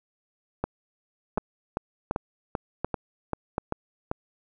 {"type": "two click trains", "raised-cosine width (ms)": 1, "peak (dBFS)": [-13, -12], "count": [8, 5], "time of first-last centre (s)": [[1.38, 4.114], [0.64, 3.581]], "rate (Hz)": [2.56, 1.36], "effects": []}